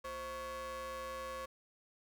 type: ring-modulated tone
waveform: 45% pulse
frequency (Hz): 293.7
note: D4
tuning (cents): 0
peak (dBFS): -38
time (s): 0.04-1.46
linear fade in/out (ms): 10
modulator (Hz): 819
effects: none